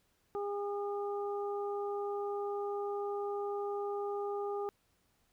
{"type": "harmonic tone", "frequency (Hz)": 406.2, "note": "G#4", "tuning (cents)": -38, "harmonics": [1, 2, 3], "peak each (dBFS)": [-35, -41, -45], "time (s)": [0.35, 4.69], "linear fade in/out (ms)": 0, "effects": ["pink hiss -74 dBFS RMS until 5.32 s"]}